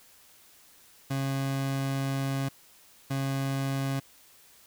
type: tone bursts at uneven times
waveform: 30% pulse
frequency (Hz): 136.1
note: C#3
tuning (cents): -31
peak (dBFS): -25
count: 2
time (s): 1.1-2.49 / 3.1-4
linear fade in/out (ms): 10
effects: white hiss -57 dBFS RMS until 4.66 s